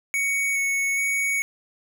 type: tone with vibrato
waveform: square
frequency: 2223 Hz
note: C#7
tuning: 4 cents sharp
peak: -22 dBFS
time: 0.14-1.42 s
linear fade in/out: 0 ms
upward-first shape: square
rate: 1.2 Hz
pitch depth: 9 cents each way
effects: none